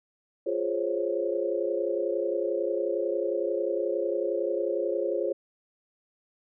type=chord; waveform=sine; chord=Db major seventh; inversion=first; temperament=equal; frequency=349.2 / 415.3 / 523.3 / 554.4 Hz; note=F4 / Ab4 / C5 / Db5; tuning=0 / 0 / 0 / 0 cents; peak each=-31 dBFS; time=0.46-5.33 s; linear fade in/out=10 ms; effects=none